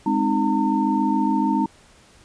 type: tone cluster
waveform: sine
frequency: 207.9 / 262.3 / 309.2 / 909 Hz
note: G#3 / C4 / D#4 / A#5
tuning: +2 / +4 / -11 / -44 cents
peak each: -23 dBFS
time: 0.06-1.66 s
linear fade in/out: 5 ms
effects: pink hiss -52 dBFS RMS until 2.24 s + resampled to 22050 Hz